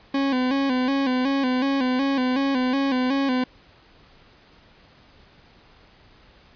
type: tone with vibrato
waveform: 40% pulse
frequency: 264.1 Hz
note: C4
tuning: 16 cents sharp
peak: -19 dBFS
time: 0.14-3.44 s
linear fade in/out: 5 ms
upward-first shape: square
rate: 2.7 Hz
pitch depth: 71 cents each way
effects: pink hiss -53 dBFS RMS until 6.55 s + resampled to 11025 Hz